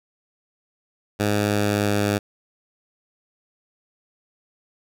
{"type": "tone with pitch glide", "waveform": "10% pulse", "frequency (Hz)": [103.83, 102.58], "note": ["G#2", "G#2"], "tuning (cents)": [0, -21], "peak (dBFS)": -11, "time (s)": [1.19, 2.19], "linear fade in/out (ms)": 20, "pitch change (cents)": -21, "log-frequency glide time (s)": [1.31, 2.06], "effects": []}